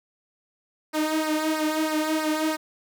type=tone with flanger; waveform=sawtooth; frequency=311.1 Hz; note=D#4; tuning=in tune; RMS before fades=-25 dBFS; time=0.93-2.57 s; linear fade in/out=20 ms; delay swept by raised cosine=0.29 to 2.89 ms; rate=3.1 Hz; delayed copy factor=-0.75; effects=none